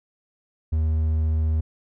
triangle tone, 78.7 Hz, D#2, 20 cents sharp, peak -17 dBFS, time 0.72-1.61 s, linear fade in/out 10 ms, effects none

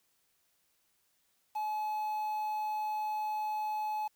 triangle tone with quantisation, 855 Hz, A5, 50 cents flat, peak -30 dBFS, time 1.55-4.08 s, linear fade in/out 10 ms, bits 9, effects white hiss -74 dBFS RMS until 4.15 s

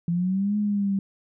sine linear two-way sweep, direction up then down, 167.8 to 210 to 194.2 Hz, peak -21 dBFS, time 0.08-0.99 s, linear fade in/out 2 ms, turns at 0.57 s, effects none

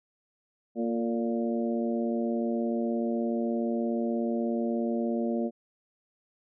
harmonic tone with a mistuned harmonic, 116.7 Hz, A#2, 2 cents sharp, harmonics 2 / 3 / 4 / 5 / 6, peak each -28 / -33 / -36 / -35 / -41 dBFS, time 0.75-5.51 s, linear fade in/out 50 ms, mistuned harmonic 4, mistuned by -38 cents, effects none

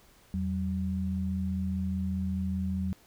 sine tone pair together, 84.28 / 189.2 Hz, E2 / F#3, +39 / +39 cents, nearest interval octave + major second, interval 1400 cents, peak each -32 / -30 dBFS, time 0.34-2.93 s, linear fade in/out 0 ms, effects pink hiss -60 dBFS RMS until 3.06 s

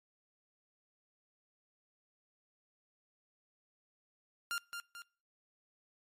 sawtooth tone with echo, 1396.9 Hz, F6, in tune, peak -31 dBFS, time 4.51-4.58 s, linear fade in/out 0 ms, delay 220 ms, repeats 2, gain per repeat -6 dB, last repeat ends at 5.02 s, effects noise-tail reverb RT60 0.5 s tail -26 dB re dry + MP3 64 kbps

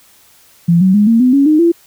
sine tone with pitch steps, 170.4 / 187.98 / 207.4 / 228.8 / 252.4 / 278.4 / 307.1 / 338.8 Hz, F3 / F#3 / G#3 / A#3 / B3 / C#4 / D#4 / E4, -42 / +28 / -2 / -32 / +38 / +8 / -23 / +48 cents, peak -6 dBFS, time 0.68-1.72 s, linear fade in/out 10 ms, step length 130 ms, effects white hiss -47 dBFS RMS until 1.86 s

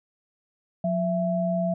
sine tone pair together, 179.4 / 665.3 Hz, F3 / E5, +47 / +16 cents, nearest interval octave + major seventh, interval 2269 cents, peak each -25 dBFS, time 0.84-1.74 s, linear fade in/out 5 ms, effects none

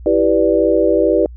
sine chord, E minor seventh, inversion none, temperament equal, 329.6 / 392 / 493.9 / 587.3 Hz, E4 / G4 / B4 / D5, 0 / 0 / 0 / 0 cents, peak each -16 dBFS, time 0.06-1.26 s, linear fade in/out 2 ms, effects added 60 Hz sine -31 dBFS peak until 1.36 s

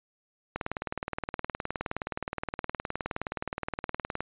click train, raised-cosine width 0.5 ms, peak -16 dBFS, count 71, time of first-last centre 0.56-4.206 s, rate 19.2 Hz, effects resampled to 8000 Hz

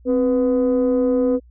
sine tone pair together, 261.6 / 493.8 Hz, C4 / B4, 0 / 0 cents, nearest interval major seventh, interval 1100 cents, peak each -16 dBFS, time 0.05-1.4 s, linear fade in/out 50 ms, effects tanh soft clip ceiling -11 dBFS + added 60 Hz sine -45 dBFS peak until 1.5 s

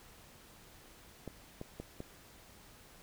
clicks, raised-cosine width 2 ms, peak -28 dBFS, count 4, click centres 1.277 / 1.614 / 1.8 / 2.004 s, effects pink hiss -58 dBFS RMS until 3.02 s

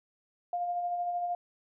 sine tone with tremolo, 704 Hz, F5, 14 cents sharp, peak -28 dBFS, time 0.53-1.35 s, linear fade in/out 2 ms, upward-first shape sine, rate 13 Hz, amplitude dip 35%, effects none

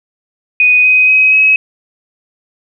sine tone with pitch steps, 2489 / 2511 / 2533 / 2555 Hz, D#7 / D#7 / D#7 / D#7, 0 / +15 / +30 / +45 cents, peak -5 dBFS, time 0.6-1.56 s, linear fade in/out 2 ms, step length 240 ms, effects none

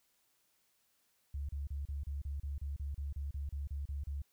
sine tone bursts, 70.8 Hz, C#2, 37 cents sharp, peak -36 dBFS, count 16, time 1.34-4.22 s, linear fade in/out 5 ms, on 150 ms, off 32 ms, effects white hiss -75 dBFS RMS until 4.32 s

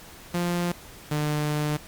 sawtooth tone pair in turn, 174.61 / 149.79 Hz, F3 / D3, 0 / +35 cents, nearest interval minor third, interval 265 cents, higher first, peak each -20 dBFS, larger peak neither, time 0.34-0.72 / 1.11-1.77 s, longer second, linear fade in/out 5 ms, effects pink hiss -46 dBFS RMS until 1.87 s + Opus 48 kbps

